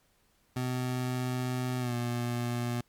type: tone with pitch glide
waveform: 25% pulse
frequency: 126.3 to 120.53 Hz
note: B2 to B2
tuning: +39 to -42 cents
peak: -26 dBFS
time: 0.56-2.81 s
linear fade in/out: 5 ms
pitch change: -81 cents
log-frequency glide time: 1.79-1.93 s
effects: pink hiss -69 dBFS RMS until 2.88 s + MP3 96 kbps